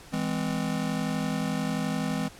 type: chord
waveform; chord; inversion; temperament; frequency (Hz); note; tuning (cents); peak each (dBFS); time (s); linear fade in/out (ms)
square; E augmented; none; just; 164.81 / 206 / 257.5; E3 / G#3 / B#3; 0 / -14 / -28; -32; 0.12-2.29; 20
effects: pink hiss -49 dBFS RMS until 2.39 s + low-pass 11000 Hz 12 dB/octave